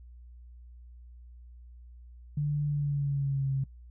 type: tone with pitch glide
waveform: sine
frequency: 146.83 to 135.42 Hz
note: D3 to C#3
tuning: 0 to -40 cents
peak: -26 dBFS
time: 2.37-3.64 s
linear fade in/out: 5 ms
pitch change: -140 cents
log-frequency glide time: 2.67-3.52 s
effects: noise-tail reverb RT60 0.1 s tail -21 dB re dry + added 60 Hz sine -47 dBFS peak until 3.9 s